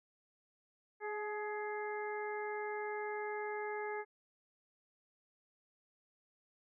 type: harmonic tone with a mistuned harmonic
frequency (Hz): 418.7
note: G#4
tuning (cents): +14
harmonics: 1 / 2 / 3 / 4 / 5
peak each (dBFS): -40 / -43 / -50 / -47 / -48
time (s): 1-4.05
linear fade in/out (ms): 50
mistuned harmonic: 2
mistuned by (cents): +29
effects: none